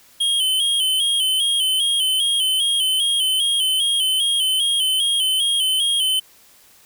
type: tone with vibrato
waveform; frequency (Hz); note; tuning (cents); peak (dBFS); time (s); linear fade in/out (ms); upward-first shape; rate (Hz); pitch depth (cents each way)
square; 3153; G7; +9; -17; 0.2-6.2; 10; square; 2.5; 56
effects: white hiss -51 dBFS RMS until 6.85 s